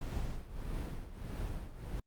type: noise with tremolo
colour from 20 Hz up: brown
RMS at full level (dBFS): -36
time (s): 0.01-2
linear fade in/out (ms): 5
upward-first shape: triangle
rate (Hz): 1.6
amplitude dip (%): 80
effects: Opus 48 kbps